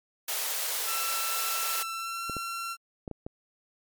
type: high-pass noise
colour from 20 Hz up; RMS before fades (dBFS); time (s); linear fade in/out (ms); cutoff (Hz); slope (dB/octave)
white; -31; 0.28-1.83; 5; 420; 48
type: tone with pitch glide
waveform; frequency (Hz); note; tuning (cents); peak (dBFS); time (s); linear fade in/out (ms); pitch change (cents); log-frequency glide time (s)
sawtooth; 1338 to 1360.6; E6 to F6; +25 to -46; -29; 0.85-2.77; 50; +29; 1.91-2.24
type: clicks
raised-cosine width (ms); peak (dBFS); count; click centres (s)
2; -23; 5; 2.297 / 2.367 / 3.078 / 3.113 / 3.265
effects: MP3 96 kbps